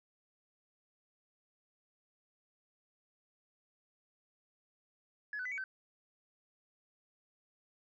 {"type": "tone with pitch steps", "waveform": "sine", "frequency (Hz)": [1695, 1500, 2004, 2255, 1538], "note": ["G#6", "F#6", "B6", "C#7", "G6"], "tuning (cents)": [35, 23, 25, 29, -33], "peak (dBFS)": -36, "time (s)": [5.33, 5.64], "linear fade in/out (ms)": 2, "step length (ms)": 62, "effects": ["tanh soft clip ceiling -33 dBFS"]}